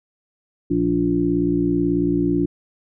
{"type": "harmonic tone", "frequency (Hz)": 58.27, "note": "A#1", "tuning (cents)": 0, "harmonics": [1, 2, 3, 5, 6], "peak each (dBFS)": [-31, -30, -24, -19, -22], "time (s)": [0.7, 2.46], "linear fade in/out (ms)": 10, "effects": []}